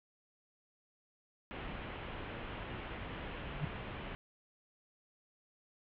pink low-pass noise, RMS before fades -44 dBFS, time 1.51-4.15 s, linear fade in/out 0 ms, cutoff 3200 Hz, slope 48 dB/octave
sine tone with exponential growth, 148.3 Hz, D3, 17 cents sharp, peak -29 dBFS, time 3.53-3.65 s, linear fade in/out 5 ms, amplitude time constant 24 ms
effects none

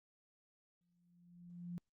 sine tone with exponential growth, 174.61 Hz, F3, in tune, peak -40 dBFS, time 0.81-1.78 s, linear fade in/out 0 ms, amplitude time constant 210 ms, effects Opus 48 kbps

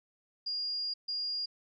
sine tone bursts at uneven times, 4833 Hz, D8, 49 cents sharp, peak -32 dBFS, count 2, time 0.46-0.94 / 1.08-1.46 s, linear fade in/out 10 ms, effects none

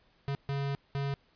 square tone bursts at uneven times, 139.5 Hz, C#3, 11 cents sharp, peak -31 dBFS, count 3, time 0.28-0.35 / 0.49-0.75 / 0.95-1.14 s, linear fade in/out 0 ms, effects pink hiss -67 dBFS RMS until 1.35 s + resampled to 11025 Hz

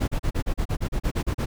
brown noise bursts, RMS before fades -23 dBFS, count 13, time 0-1.46 s, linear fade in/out 20 ms, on 80 ms, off 35 ms, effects none

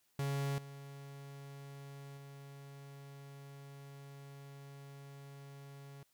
45% pulse tone with level steps, 139.6 Hz, C#3, 13 cents sharp, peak -34 / -48 / -50 dBFS, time 0.19-6.03 s, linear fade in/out 2 ms, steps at 0.58 / 2.17 s, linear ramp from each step 2 ms, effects white hiss -75 dBFS RMS until 6.13 s

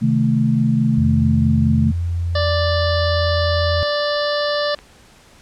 sine chord, A diminished, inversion first, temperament equal, 130.81 / 155.56 / 220 Hz, C3 / Eb3 / A3, 0 / 0 / 0 cents, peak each -18 / -20 / -16 dBFS, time 0.01-1.92 s, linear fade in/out 20 ms
sine tone with pitch glide, 85.7 to 85.06 Hz, F2 to F2, -32 to -45 cents, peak -18 dBFS, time 0.98-3.83 s, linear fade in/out 0 ms, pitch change -13 cents, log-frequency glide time 2.21-3.6 s
harmonic tone, 587.3 Hz, D5, in tune, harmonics 1 / 2 / 3 / 5 / 6 / 7 / 8 / 9, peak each -19 / -26 / -26 / -32 / -30 / -30 / -30 / -33 dBFS, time 2.35-4.75 s, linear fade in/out 5 ms
clicks, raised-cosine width 0.3 ms, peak -21 dBFS, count 2, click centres 4.744 / 4.789 s
effects pink hiss -48 dBFS RMS until 5.41 s + low-pass 9000 Hz 12 dB/octave

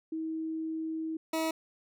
sine / 20% pulse tone pair in turn, 320 / 321.2 Hz, D#4 / E4, +49 / -45 cents, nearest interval unison, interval 6 cents, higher second, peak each -32 / -24 dBFS, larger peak second, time 0.12-1.17 / 1.33-1.51 s, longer first, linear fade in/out 5 ms, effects none

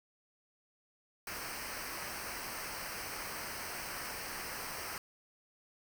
pink noise with comb filter, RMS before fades -42 dBFS, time 1.27-4.98 s, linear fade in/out 2 ms, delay 0.28 ms, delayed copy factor -0.75, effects none

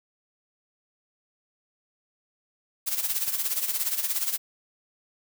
blue noise with tremolo, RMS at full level -25 dBFS, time 2.86-4.38 s, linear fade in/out 20 ms, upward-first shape sine, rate 17 Hz, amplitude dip 70%, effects none

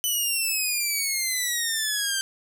10% pulse exponential sweep, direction down, 3010 to 1561 Hz, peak -15 dBFS, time 0.04-2.21 s, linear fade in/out 0 ms, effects none

